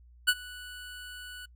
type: tone with ADSR envelope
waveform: 25% pulse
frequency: 1480 Hz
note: F#6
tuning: in tune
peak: -15 dBFS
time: 0.27-1.46 s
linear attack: 18 ms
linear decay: 50 ms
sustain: -23 dB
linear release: 10 ms
effects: noise-tail reverb RT60 0.1 s tail -26 dB re dry + added 60 Hz sine -53 dBFS peak until 1.55 s